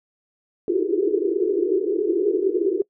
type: band-pass noise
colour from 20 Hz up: white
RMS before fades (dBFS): -21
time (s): 0.68-2.82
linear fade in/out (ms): 2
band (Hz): 330 to 430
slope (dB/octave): 96
effects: noise-tail reverb RT60 0.1 s tail -24 dB re dry